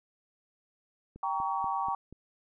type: click train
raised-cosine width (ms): 3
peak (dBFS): -34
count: 5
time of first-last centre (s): 1.16-2.126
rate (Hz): 4.14
type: chord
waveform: sine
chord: G diminished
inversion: none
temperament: equal with one note detuned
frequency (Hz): 784 / 932.3 / 1126.8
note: G5 / Bb5 / Db6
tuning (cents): 0 / 0 / +28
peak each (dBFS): -33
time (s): 1.23-1.95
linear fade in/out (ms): 2
effects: none